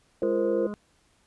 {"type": "chord", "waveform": "sine", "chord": "F suspended fourth", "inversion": "none", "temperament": "equal with one note detuned", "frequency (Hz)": [344.2, 466.2, 523.3], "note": ["F4", "Bb4", "C5"], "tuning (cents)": [-25, 0, 0], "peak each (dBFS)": -27, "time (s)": [0.22, 0.67], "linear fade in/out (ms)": 2}
{"type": "harmonic tone", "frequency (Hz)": 207.7, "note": "G#3", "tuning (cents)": 0, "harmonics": [1, 2, 3, 5, 6, 7], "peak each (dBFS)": [-33, -39, -43, -47, -49, -50], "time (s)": [0.23, 0.74], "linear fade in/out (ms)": 0}
{"effects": ["pink hiss -65 dBFS RMS until 1.26 s", "resampled to 24000 Hz"]}